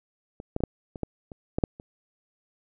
clicks, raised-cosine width 2 ms, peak -25 / -14 / -21 / -8 / -24 / -15 / -27 / -13 / -7 / -28 dBFS, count 10, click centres 0.401 / 0.564 / 0.605 / 0.637 / 0.958 / 1.033 / 1.318 / 1.585 / 1.638 / 1.799 s, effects none

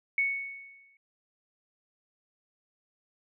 sine tone with exponential decay, 2217 Hz, C#7, in tune, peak -22 dBFS, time 0.18-0.97 s, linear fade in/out 2 ms, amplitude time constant 170 ms, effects none

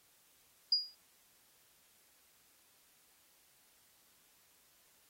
sine tone with exponential decay, 4872 Hz, D#8, 37 cents flat, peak -23 dBFS, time 0.72-0.95 s, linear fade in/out 5 ms, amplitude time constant 49 ms, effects white hiss -68 dBFS RMS until 5.09 s + AAC 48 kbps

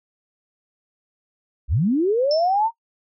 sine linear sweep, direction up, 46.25 to 932.3 Hz, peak -16 dBFS, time 1.68-2.71 s, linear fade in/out 50 ms
sine tone with exponential decay, 5320 Hz, E8, 15 cents sharp, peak -22 dBFS, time 2.31-2.6 s, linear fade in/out 1 ms, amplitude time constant 61 ms
effects noise-tail reverb RT60 0.1 s tail -20 dB re dry

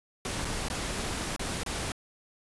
pink noise with dropouts, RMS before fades -33 dBFS, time 0.25-1.92 s, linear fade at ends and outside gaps 1 ms, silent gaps 0.447-0.452 / 0.685-0.7 / 1.363-1.394 / 1.634-1.662 s, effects resampled to 24000 Hz

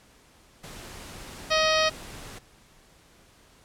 pink noise, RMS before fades -42 dBFS, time 0.63-2.39 s, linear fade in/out 10 ms
harmonic tone, 629 Hz, D#5, 19 cents sharp, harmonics 1 / 2 / 3 / 4 / 5 / 6 / 7 / 8 / 9, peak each -24 / -27 / -29 / -30 / -31 / -32 / -32 / -33 / -34 dBFS, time 1.5-1.9 s, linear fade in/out 20 ms
effects pink hiss -57 dBFS RMS until 3.64 s + low-pass 11000 Hz 12 dB/octave

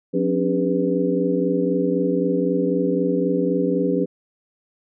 sine tone cluster, 180.1 / 267.1 / 291 / 403.4 / 493.8 Hz, F#3 / C4 / D4 / G4 / B4, -46 / +36 / -16 / +50 / 0 cents, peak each -24 dBFS, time 0.13-4.06 s, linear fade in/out 20 ms, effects none

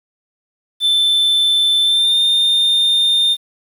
triangle tone with pitch glide, 3534 to 3625 Hz, A7 to A#7, +7 to -49 cents, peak -10 dBFS, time 0.8-3.37 s, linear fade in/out 50 ms, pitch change +44 cents, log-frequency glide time 1.83-2.18 s, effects 7-bit

